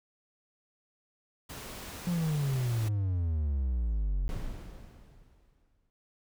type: noise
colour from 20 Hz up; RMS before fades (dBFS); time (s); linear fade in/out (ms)
pink; -43; 1.49-2.89; 10
type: exponential sweep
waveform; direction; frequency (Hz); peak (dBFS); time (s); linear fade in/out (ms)
triangle; down; 179.1 to 43.59; -25; 2.07-4.28; 0
type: noise with exponential decay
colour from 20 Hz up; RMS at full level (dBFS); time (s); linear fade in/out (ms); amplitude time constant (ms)
brown; -34; 4.29-5.9; 0; 350
effects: none